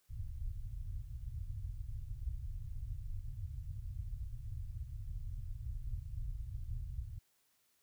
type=low-pass noise; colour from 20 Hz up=pink; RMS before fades=-42 dBFS; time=0.09-7.19 s; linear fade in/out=10 ms; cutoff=120 Hz; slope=48 dB/octave; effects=white hiss -75 dBFS RMS until 7.82 s